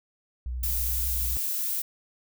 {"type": "tone with vibrato", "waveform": "sine", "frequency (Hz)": 61.74, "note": "B1", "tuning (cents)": 0, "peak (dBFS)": -29, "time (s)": [0.46, 1.37], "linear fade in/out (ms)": 0, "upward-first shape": "square", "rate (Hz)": 12, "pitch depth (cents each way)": 23}
{"type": "noise", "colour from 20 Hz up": "violet", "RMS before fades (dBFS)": -29, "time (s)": [0.63, 1.82], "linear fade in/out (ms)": 5}
{"effects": []}